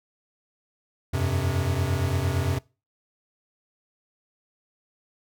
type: chord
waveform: square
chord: F suspended second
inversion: none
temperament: equal with one note detuned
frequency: 87.31 / 96.09 / 130.81 Hz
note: F2 / G2 / C3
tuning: 0 / -34 / 0 cents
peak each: -28 dBFS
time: 1.13-2.59 s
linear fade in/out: 10 ms
effects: noise-tail reverb RT60 0.3 s tail -23 dB re dry